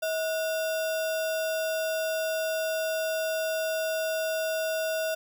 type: tone with sample-and-hold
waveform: sine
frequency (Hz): 640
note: D#5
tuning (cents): +49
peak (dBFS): -26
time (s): 0.02-5.15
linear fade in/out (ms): 10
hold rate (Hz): 2100
effects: none